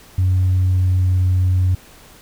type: tone with pitch glide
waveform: sine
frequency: 92.5 to 91.81 Hz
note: F#2 to F#2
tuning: 0 to -13 cents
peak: -11 dBFS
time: 0.18-1.75 s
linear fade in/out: 5 ms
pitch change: -13 cents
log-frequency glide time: 0.44-1.1 s
effects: tanh soft clip ceiling -10 dBFS + pink hiss -45 dBFS RMS until 2.21 s